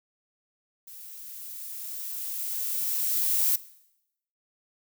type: noise with level ramp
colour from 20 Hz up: violet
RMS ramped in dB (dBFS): -45 to -23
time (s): 0.87-3.56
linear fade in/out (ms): 5
effects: noise-tail reverb RT60 0.8 s tail -18 dB re dry